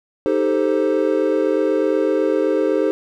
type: chord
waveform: triangle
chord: A half-diminished seventh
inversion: second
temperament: equal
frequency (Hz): 311.1 / 392 / 440 / 523.3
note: Eb4 / G4 / A4 / C5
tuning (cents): 0 / 0 / 0 / 0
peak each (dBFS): -19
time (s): 0.26-2.91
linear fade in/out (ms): 0
effects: none